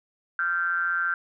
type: ring-modulated tone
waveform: triangle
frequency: 87.31 Hz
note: F2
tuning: in tune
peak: -18 dBFS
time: 0.39-1.14 s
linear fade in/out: 0 ms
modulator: 1470 Hz
effects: none